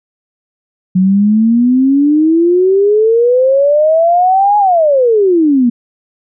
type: exponential two-way sweep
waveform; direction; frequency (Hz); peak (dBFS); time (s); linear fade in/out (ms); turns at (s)
sine; up then down; 182.3 to 840 to 231.5; -6; 0.95-5.7; 10; 4.58
effects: none